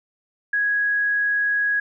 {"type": "tone", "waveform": "sine", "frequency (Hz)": 1661.2, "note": "G#6", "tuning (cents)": 0, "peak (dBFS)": -18, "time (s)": [0.53, 1.8], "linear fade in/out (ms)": 5, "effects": []}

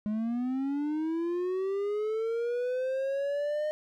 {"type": "linear sweep", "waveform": "triangle", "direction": "up", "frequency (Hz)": [207.7, 613], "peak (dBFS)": -26, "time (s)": [0.06, 3.71], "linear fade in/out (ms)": 0, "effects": []}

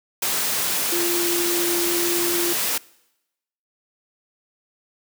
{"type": "tone in noise", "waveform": "sine", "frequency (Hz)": 346.1, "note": "F4", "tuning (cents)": -16, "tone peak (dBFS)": -23, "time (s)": [0.92, 2.53], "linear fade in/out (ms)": 5, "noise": "white", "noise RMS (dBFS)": -23, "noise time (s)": [0.22, 2.78], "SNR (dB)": -3, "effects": ["noise-tail reverb RT60 0.9 s tail -23 dB re dry", "high-pass 150 Hz 12 dB/octave"]}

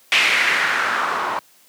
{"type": "noise with low-pass filter sweep", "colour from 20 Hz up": "blue", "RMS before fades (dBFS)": -19, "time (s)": [0.12, 1.39], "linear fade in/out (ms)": 0, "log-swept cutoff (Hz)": [2600, 980], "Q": 2.7, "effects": ["white hiss -53 dBFS RMS until 1.68 s", "high-pass 150 Hz 12 dB/octave"]}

